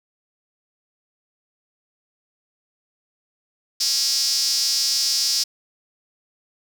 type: tone with high-pass filter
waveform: sawtooth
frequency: 273.4 Hz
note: C#4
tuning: 24 cents flat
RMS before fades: -21 dBFS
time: 3.8-5.44 s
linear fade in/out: 10 ms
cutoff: 5100 Hz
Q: 6.7
effects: none